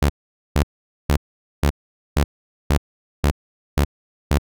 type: tone bursts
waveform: sawtooth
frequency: 72 Hz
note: D2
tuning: 34 cents flat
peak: -10 dBFS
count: 9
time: 0.02-4.384 s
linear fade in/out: 5 ms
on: 76 ms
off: 460 ms
effects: none